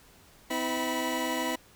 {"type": "tone cluster", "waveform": "20% pulse", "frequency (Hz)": [255.3, 323, 981], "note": ["C4", "E4", "B5"], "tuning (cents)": [-42, -35, -12], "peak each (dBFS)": -28, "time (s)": [0.5, 1.56], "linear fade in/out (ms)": 10, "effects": ["pink hiss -57 dBFS RMS until 1.75 s"]}